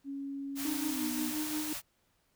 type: tone with pitch glide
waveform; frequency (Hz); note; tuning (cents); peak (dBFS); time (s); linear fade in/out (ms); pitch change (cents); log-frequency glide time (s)
sine; 277.2 to 245.5; C#4 to B3; 0 to -10; -36; 0.04-1.34; 50; -210; 0.88-1.04
type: band-stop noise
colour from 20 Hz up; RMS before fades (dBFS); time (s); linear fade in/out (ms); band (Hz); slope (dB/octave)
white; -39; 0.55-1.82; 50; 210 to 520; 96
type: tone with tremolo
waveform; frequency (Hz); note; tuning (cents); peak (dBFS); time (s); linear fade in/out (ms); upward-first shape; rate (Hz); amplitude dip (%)
triangle; 305.6; D#4; -31; -30; 0.65-1.73; 2; sine; 5.7; 55
effects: pink hiss -73 dBFS RMS until 2.35 s